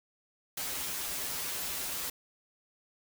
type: noise with comb filter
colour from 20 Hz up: white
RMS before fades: -36 dBFS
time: 0.57-2.1 s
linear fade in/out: 5 ms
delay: 9 ms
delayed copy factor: -0.9
effects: none